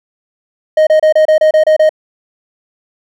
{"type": "tone bursts", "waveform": "triangle", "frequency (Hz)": 622.3, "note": "D#5", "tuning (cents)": 0, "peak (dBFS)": -3, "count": 9, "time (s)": [0.77, 1.893], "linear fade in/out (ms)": 5, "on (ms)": 99, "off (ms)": 29, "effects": []}